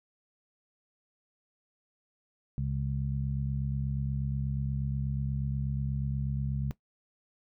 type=harmonic tone; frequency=68.3 Hz; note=C#2; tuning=25 cents flat; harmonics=1 / 2 / 3; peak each=-35 / -30 / -39 dBFS; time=2.58-6.71 s; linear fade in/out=0 ms; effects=noise-tail reverb RT60 0.1 s tail -17 dB re dry